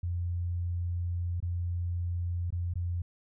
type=tone with dropouts; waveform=sine; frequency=87.31 Hz; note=F2; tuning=in tune; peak=-29 dBFS; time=0.03-3.02 s; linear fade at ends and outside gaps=5 ms; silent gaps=1.403-1.425 / 2.505-2.524 / 2.738-2.755 s; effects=none